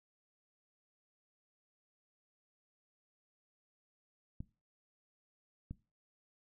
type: clicks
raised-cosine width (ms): 5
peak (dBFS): -30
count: 2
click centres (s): 4.405 / 5.71
effects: noise-tail reverb RT60 0.3 s tail -19 dB re dry

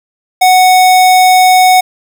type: tone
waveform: square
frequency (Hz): 740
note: F#5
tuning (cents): 0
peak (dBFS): -4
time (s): 0.41-1.81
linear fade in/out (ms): 10
effects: none

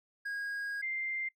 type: tone pair in turn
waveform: triangle / sine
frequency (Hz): 1638 / 2094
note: G#6 / C7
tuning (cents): -24 / +1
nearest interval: major third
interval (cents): 425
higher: second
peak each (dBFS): -33 / -33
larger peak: neither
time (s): 0.25-0.82 / 0.82-1.29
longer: first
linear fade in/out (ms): 10
effects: noise-tail reverb RT60 0.1 s tail -22 dB re dry

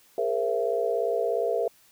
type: tone cluster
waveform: sine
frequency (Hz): 409.9 / 467 / 530 / 671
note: G#4 / A#4 / C5 / E5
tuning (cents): -23 / +3 / +22 / +31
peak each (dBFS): -30 / -27 / -32 / -28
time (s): 0.18-1.68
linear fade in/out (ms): 2
effects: white hiss -59 dBFS RMS until 1.91 s

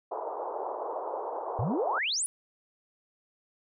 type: band-pass noise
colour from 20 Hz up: white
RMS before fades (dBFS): -35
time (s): 0.11-1.99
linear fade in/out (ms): 10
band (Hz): 380 to 1000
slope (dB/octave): 48
type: exponential sweep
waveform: sine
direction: up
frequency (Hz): 98 to 10548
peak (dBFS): -27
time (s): 1.59-2.26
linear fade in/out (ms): 0
effects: none

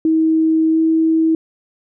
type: tone with pitch glide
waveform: sine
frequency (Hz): 319.6 to 322.2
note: D#4 to E4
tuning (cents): +47 to -39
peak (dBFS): -11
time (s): 0.05-1.35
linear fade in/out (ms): 2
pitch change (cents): +14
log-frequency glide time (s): 0.71-0.77
effects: none

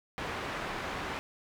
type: low-pass noise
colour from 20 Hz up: white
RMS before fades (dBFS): -37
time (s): 0.18-1.19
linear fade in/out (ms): 0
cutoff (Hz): 1700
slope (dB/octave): 12
effects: none

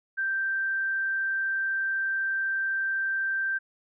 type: tone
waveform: sine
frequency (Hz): 1568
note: G6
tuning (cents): 0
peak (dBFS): -25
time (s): 0.17-3.59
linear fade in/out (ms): 20
effects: none

